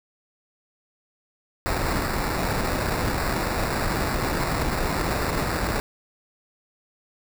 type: noise with sample-and-hold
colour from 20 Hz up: pink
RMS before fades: -25 dBFS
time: 1.66-5.8 s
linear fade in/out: 0 ms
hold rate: 3150 Hz
effects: none